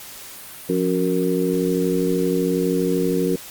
harmonic tone with a mistuned harmonic, 92.6 Hz, F#2, 2 cents sharp, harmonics 2 / 3 / 4 / 5, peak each -23 / -23 / -23 / -23 dBFS, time 0.69-3.36 s, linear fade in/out 5 ms, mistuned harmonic 2, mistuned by -81 cents, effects white hiss -38 dBFS RMS until 3.5 s + Opus 48 kbps

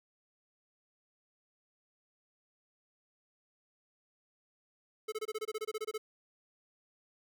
square tone bursts, 433.3 Hz, A4, 27 cents flat, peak -35 dBFS, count 14, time 5.08-5.98 s, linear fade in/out 10 ms, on 42 ms, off 24 ms, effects none

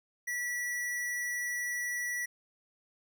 square tone, 1948 Hz, B6, 24 cents flat, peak -33 dBFS, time 0.27-2.26 s, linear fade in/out 10 ms, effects none

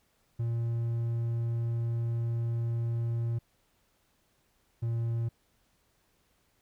triangle tone pair in turn, 116.54 / 115.91 Hz, A#2 / A#2, 0 / -9 cents, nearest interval unison, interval 9 cents, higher first, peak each -26 dBFS, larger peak neither, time 0.39-3.39 / 4.82-5.29 s, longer first, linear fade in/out 10 ms, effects pink hiss -71 dBFS RMS until 6.61 s

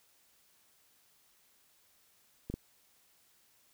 clicks, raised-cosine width 3 ms, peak -25 / -24 dBFS, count 2, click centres 2.5 / 2.54 s, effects white hiss -68 dBFS RMS until 3.73 s

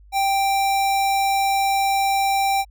square tone, 785 Hz, G5, 2 cents sharp, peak -18 dBFS, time 0.12-2.65 s, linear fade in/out 50 ms, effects added 50 Hz sine -45 dBFS peak until 2.7 s

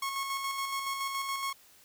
sawtooth tone with tremolo, 1094 Hz, C#6, 23 cents flat, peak -27 dBFS, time 0.02-1.53 s, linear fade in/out 5 ms, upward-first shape square, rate 7.1 Hz, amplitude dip 35%, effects white hiss -59 dBFS RMS until 1.84 s

